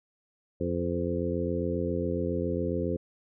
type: harmonic tone with a mistuned harmonic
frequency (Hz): 87.31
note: F2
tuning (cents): 0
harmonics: 1 / 2 / 3 / 4 / 5 / 6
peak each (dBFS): -34 / -34 / -34 / -34 / -34 / -34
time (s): 0.6-2.97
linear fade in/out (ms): 10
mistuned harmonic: 6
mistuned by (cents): -22
effects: none